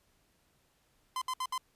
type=tone bursts; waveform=45% pulse; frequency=1028 Hz; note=C6; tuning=31 cents flat; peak=-32 dBFS; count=4; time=1.16-1.579 s; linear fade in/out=2 ms; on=56 ms; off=65 ms; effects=pink hiss -71 dBFS RMS until 1.75 s + resampled to 32000 Hz